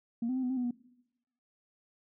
sine tone with pitch steps, 233.1 / 256.3 / 260.5 / 249.8 / 262.1 / 247.5 / 242.2 Hz, A#3 / C4 / C4 / B3 / C4 / B3 / B3, 0 / -36 / -7 / +20 / +3 / +4 / -34 cents, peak -28 dBFS, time 0.22-0.71 s, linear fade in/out 5 ms, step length 70 ms, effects noise-tail reverb RT60 0.9 s tail -21 dB re dry + tanh soft clip ceiling -26 dBFS

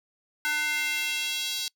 square tone with high-pass filter sweep, 300.3 Hz, D4, 39 cents sharp, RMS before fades -29 dBFS, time 0.45-1.68 s, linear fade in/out 0 ms, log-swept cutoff 1600 to 4100 Hz, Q 2.4, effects noise-tail reverb RT60 0.1 s tail -26 dB re dry

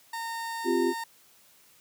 30% pulse tone, 917 Hz, A#5, 29 cents flat, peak -30 dBFS, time 0.13-1.04 s, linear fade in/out 5 ms
sine chord, C suspended fourth, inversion none, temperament just, 261.6 / 348.8 / 392.4 Hz, C4 / F4 / G4, 0 / -2 / +2 cents, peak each -29 / -25 / -28 dBFS, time 0.64-0.94 s, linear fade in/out 50 ms
effects white hiss -59 dBFS RMS until 1.8 s + high-pass 80 Hz 12 dB/octave

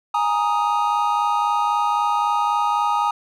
triangle chord, Ab suspended second, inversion none, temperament just, 830.6 / 934.4 / 1245.9 Hz, Ab5 / Bb5 / Eb6, 0 / +4 / +2 cents, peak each -20 dBFS, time 0.14-3.11 s, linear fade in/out 5 ms, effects none

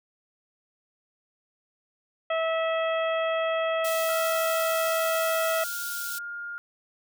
harmonic tone, 650 Hz, E5, 24 cents flat, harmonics 1 / 2 / 3 / 4 / 5, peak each -25 / -31 / -35 / -37 / -39 dBFS, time 2.3-5.64 s, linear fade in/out 5 ms
white high-pass noise, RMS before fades -35 dBFS, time 3.84-6.19 s, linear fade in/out 10 ms, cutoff 3400 Hz, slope 24 dB/octave
sine tone with pitch glide, 1373 to 1412.4 Hz, F6 to F6, -30 to +19 cents, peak -33 dBFS, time 4.09-6.58 s, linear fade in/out 0 ms, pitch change +49 cents, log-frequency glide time 4.78-5.64 s
effects none

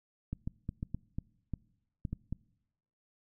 clicks, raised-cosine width 5 ms, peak -23 dBFS, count 10, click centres 0.33 / 0.475 / 0.691 / 0.829 / 0.946 / 1.185 / 1.537 / 2.052 / 2.13 / 2.326 s, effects noise-tail reverb RT60 0.9 s tail -24 dB re dry

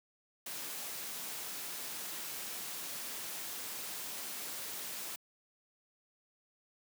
white noise, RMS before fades -42 dBFS, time 0.46-5.16 s, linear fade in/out 5 ms, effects high-pass 150 Hz 12 dB/octave

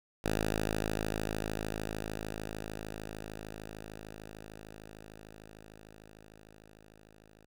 5% pulse tone with level ramp, 53.3 Hz, G#1, 46 cents sharp, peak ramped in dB -18 to -47 dBFS, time 0.24-7.46 s, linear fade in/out 5 ms, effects none

